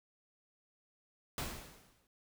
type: noise with exponential decay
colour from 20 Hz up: pink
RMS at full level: -37 dBFS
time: 1.38-2.07 s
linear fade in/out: 1 ms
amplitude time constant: 150 ms
effects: none